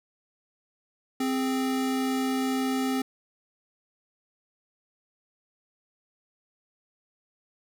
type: tone pair together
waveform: square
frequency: 261.6 / 415.3 Hz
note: C4 / G#4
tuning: 0 / 0 cents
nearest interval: minor sixth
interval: 800 cents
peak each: -26 / -35 dBFS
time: 1.2-3.02 s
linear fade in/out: 5 ms
effects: none